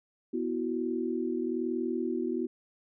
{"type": "chord", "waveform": "sine", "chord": "B suspended fourth", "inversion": "none", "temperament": "just", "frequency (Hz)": [246.9, 329.3, 370.4], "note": ["B3", "E4", "F#4"], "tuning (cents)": [0, -2, 2], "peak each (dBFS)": -33, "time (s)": [0.33, 2.47], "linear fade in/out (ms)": 10, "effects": []}